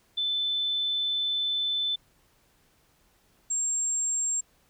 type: tone pair in turn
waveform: sine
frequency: 3520 / 7459 Hz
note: A7 / A#8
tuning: 0 / 0 cents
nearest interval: octave + minor second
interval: 1300 cents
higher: second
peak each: -25 dBFS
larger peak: neither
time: 0.17-1.96 / 3.5-4.41 s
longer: first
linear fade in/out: 10 ms
effects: pink hiss -65 dBFS RMS until 4.69 s